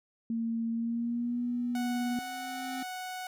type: tone with pitch glide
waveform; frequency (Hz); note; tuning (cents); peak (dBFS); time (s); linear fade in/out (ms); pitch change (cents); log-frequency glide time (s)
sine; 228.8 to 242.4; A#3 to B3; -32 to -32; -29; 0.3-2.19; 2; +100; 0.71-1.41
type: tone with exponential growth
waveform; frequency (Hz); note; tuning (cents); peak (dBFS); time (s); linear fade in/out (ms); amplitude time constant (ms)
square; 261.6; C4; 0; -36; 0.89-2.83; 5; 420
type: tone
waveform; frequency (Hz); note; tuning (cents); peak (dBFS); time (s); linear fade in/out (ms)
sawtooth; 739; F#5; -2; -33; 1.75-3.27; 2
effects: none